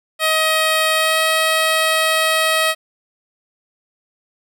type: tone with pitch glide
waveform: 10% pulse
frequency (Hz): 632 to 637.1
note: D#5 to D#5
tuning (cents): +27 to +41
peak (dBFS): -6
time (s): 0.19-2.75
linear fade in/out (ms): 50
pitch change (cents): +14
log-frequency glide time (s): 0.94-1.18
effects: none